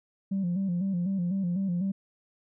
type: tone with vibrato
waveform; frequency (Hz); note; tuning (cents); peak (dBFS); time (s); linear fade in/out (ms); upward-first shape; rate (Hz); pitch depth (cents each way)
sine; 184.5; F#3; -5; -24; 0.31-1.92; 10; square; 4; 92
effects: tanh soft clip ceiling -23 dBFS